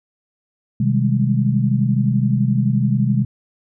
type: chord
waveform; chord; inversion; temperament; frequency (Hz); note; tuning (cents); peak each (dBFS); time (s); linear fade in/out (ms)
sine; Ab major seventh; first; equal with one note detuned; 128.27 / 155.56 / 196 / 207.7; C3 / Eb3 / G3 / Ab3; -34 / 0 / 0 / 0; -17 / -23 / -21 / -20; 0.8-3.25; 5
effects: none